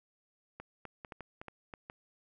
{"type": "clicks", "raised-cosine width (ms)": 0.5, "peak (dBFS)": -29, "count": 9, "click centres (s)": [0.6, 0.853, 1.048, 1.122, 1.207, 1.415, 1.483, 1.738, 1.899], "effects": []}